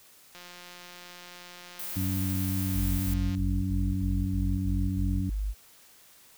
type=click train; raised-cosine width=0.2 ms; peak=-29 dBFS; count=532; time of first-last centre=0.35-3.35 s; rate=177 Hz
type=noise; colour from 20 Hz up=violet; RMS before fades=-37 dBFS; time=1.79-3.14 s; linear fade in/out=5 ms
type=harmonic tone; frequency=94.3 Hz; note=F#2; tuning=33 cents sharp; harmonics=1 / 2 / 3; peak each=-29 / -32 / -34 dBFS; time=1.96-5.3 s; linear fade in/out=5 ms
type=tone bursts; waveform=sine; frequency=50.7 Hz; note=G#1; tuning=41 cents flat; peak=-27 dBFS; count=9; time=2.73-5.546 s; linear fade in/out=50 ms; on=280 ms; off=37 ms
effects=white hiss -56 dBFS RMS until 6.37 s